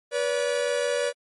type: tone pair together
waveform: 45% pulse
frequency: 487.6 / 573.4 Hz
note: B4 / D5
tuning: -22 / -42 cents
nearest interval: minor third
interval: 280 cents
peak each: -26 dBFS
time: 0.11-1.13 s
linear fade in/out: 50 ms
effects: MP3 48 kbps